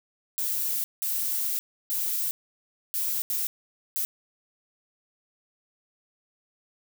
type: noise bursts at uneven times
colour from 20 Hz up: violet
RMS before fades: -28 dBFS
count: 6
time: 0.38-0.84 / 1.02-1.59 / 1.9-2.31 / 2.94-3.22 / 3.3-3.47 / 3.96-4.05 s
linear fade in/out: 0 ms
effects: none